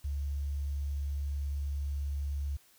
sine tone with quantisation, 70.9 Hz, C#2, 40 cents sharp, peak -31 dBFS, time 0.04-2.57 s, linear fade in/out 10 ms, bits 10, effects white hiss -63 dBFS RMS until 2.78 s

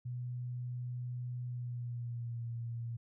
sine tone with pitch glide, 123.3 to 117.05 Hz, B2 to A#2, -2 to +8 cents, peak -37 dBFS, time 0.05-2.97 s, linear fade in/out 10 ms, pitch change -90 cents, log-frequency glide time 1.46-2.43 s, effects none

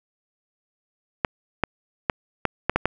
clicks, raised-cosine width 0.5 ms, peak -4 dBFS, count 7, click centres 1.248 / 1.637 / 2.098 / 2.453 / 2.696 / 2.76 / 2.856 s, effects none

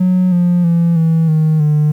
triangle tone with pitch steps, 183.1 / 176.05 / 169.27 / 162.75 / 156.48 / 150.45 Hz, F#3 / F3 / E3 / E3 / D#3 / D3, -18 / +14 / +46 / -22 / +10 / +42 cents, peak -6 dBFS, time 0-1.92 s, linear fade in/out 10 ms, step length 320 ms, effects tanh soft clip ceiling -4 dBFS + 8-bit

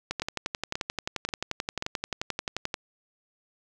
two click trains, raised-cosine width 0.2 ms, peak -12 / -13 dBFS, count 31 / 4, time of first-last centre 0.11-2.742 / 0.22-1.824 s, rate 11.4 / 1.87 Hz, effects none

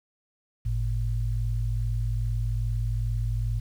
sine tone pair together, 50.06 / 112.5 Hz, G1 / A2, +37 / +39 cents, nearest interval octave + major second, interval 1402 cents, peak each -27 / -27 dBFS, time 0.65-3.6 s, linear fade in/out 10 ms, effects 9-bit

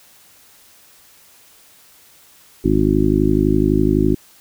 harmonic tone, 51.91 Hz, G#1, in tune, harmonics 1 / 2 / 3 / 4 / 5 / 6 / 7, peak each -21 / -24 / -21 / -24 / -19 / -18 / -19 dBFS, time 2.64-4.15 s, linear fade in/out 10 ms, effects white hiss -49 dBFS RMS until 4.4 s

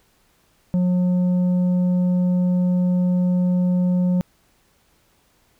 triangle tone with tanh clipping, 180 Hz, F#3, 47 cents flat, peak -17 dBFS, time 0.74-4.21 s, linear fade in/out 0 ms, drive 10 dB, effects pink hiss -61 dBFS RMS until 5.59 s

